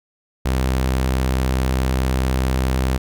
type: tone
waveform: sawtooth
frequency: 64.7 Hz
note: C2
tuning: 19 cents flat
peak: -13 dBFS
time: 0.45-2.98 s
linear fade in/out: 10 ms
effects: none